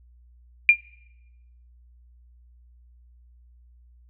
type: tone with exponential decay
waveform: sine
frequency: 2397 Hz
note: D7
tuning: 35 cents sharp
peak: -6 dBFS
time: 0.69-0.79 s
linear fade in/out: 1 ms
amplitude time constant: 21 ms
effects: noise-tail reverb RT60 1.0 s tail -24 dB re dry + added 60 Hz sine -51 dBFS peak until 4.09 s